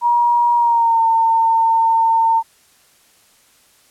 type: tone with pitch glide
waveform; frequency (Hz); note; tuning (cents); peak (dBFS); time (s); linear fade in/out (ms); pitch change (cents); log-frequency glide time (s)
sine; 953 to 906.3; A#5 to A#5; +38 to -49; -11; 0.01-2.43; 50; -87; 0.56-1.02
effects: white hiss -53 dBFS RMS until 3.9 s + low-pass 12000 Hz 12 dB/octave